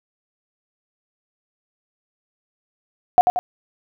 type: tone with echo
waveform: sine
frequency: 723 Hz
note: F#5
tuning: 40 cents flat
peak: -6 dBFS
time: 3.18-3.21 s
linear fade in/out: 0 ms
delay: 90 ms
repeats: 2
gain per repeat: -6 dB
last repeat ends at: 3.39 s
effects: none